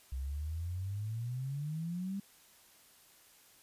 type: exponential sweep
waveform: sine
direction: up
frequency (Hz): 63.7 to 201.5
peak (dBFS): -35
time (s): 0.12-2.2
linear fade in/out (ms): 5
effects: white hiss -62 dBFS RMS until 3.62 s + resampled to 32000 Hz